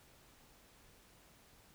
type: silence
effects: pink hiss -64 dBFS RMS until 1.74 s